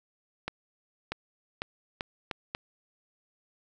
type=accelerating click train; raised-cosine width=0.3 ms; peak=-16 dBFS; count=6; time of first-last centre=0.48-2.549 s; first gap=640 ms; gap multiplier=0.78; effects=none